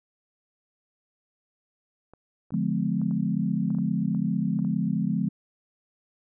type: clicks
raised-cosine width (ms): 1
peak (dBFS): -34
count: 11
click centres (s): 2.136 / 2.506 / 2.54 / 3.016 / 3.111 / 3.704 / 3.749 / 3.786 / 4.148 / 4.59 / 4.648
type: chord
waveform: sine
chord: D diminished seventh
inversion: none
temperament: just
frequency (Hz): 146.83 / 176.2 / 211.4 / 253.7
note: D3 / F3 / Ab3 / Cb4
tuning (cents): 0 / +16 / +31 / +47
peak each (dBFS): -31 / -27 / -27 / -31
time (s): 2.52-5.29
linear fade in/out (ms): 10
effects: none